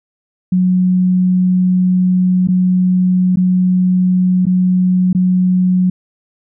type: tone with dropouts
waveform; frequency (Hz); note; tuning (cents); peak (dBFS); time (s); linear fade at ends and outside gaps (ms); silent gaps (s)
sine; 183; F#3; -19; -9; 0.52-5.9; 5; 2.474-2.485 / 3.359-3.37 / 4.455-4.466 / 5.13-5.148
effects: none